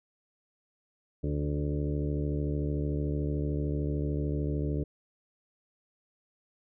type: harmonic tone with a mistuned harmonic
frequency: 73.42 Hz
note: D2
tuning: in tune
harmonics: 1 / 2 / 3 / 4 / 5 / 6 / 7 / 8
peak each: -32 / -32 / -44 / -35 / -41 / -39 / -46 / -46 dBFS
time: 1.23-4.84 s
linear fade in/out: 10 ms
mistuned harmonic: 6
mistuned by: -27 cents
effects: none